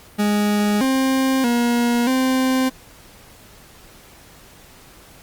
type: tone with pitch steps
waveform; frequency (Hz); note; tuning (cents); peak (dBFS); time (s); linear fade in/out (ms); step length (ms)
40% pulse; 207.5 / 264.7 / 238.5 / 260.1; G#3 / C4 / A#3 / C4; -1 / +20 / +40 / -10; -15; 0.18-2.7; 20; 630
effects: pink hiss -46 dBFS RMS until 5.22 s + Opus 48 kbps